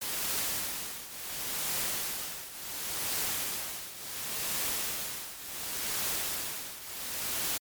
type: noise with tremolo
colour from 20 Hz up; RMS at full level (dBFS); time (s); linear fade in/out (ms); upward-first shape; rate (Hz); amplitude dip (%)
white; -31; 0.01-7.58; 10; triangle; 0.7; 80
effects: MP3 96 kbps